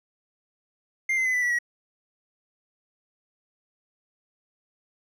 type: tone with pitch steps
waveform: triangle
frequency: 2100 / 2062 / 2024 / 1986.7 / 1950.3 / 1914.6 Hz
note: C7 / C7 / B6 / B6 / B6 / A#6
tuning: +6 / -26 / +42 / +10 / -22 / +46 cents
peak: -20 dBFS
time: 1.09-1.588 s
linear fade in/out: 5 ms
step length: 83 ms
effects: none